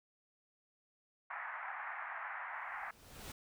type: band-pass noise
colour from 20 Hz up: white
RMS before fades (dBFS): -44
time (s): 1.3-2.91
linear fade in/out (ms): 5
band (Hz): 720 to 2000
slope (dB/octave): 48
type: noise with exponential growth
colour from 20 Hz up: pink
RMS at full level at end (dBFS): -46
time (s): 2.49-3.32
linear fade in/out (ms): 5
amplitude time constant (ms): 180
effects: none